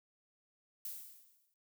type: noise with exponential decay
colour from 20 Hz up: violet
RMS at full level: -41 dBFS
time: 0.85-1.54 s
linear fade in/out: 2 ms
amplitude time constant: 150 ms
effects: noise-tail reverb RT60 0.3 s tail -24 dB re dry